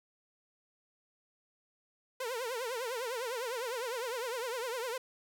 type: tone with vibrato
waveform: sawtooth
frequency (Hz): 485.6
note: B4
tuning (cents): -29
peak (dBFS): -31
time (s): 2.2-4.98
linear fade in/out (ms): 5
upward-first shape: triangle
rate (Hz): 9.9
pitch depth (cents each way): 180
effects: none